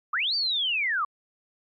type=linear two-way sweep; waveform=sine; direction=up then down; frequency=1100 to 4699 to 1100 Hz; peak=-23 dBFS; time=0.13-1.05 s; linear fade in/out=5 ms; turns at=0.35 s; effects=MP3 64 kbps